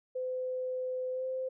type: tone with pitch glide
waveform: sine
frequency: 510 to 518.9 Hz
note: C5 to C5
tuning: -44 to -14 cents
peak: -32 dBFS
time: 0.15-1.49 s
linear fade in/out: 10 ms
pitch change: +30 cents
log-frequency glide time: 1.12-1.25 s
effects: none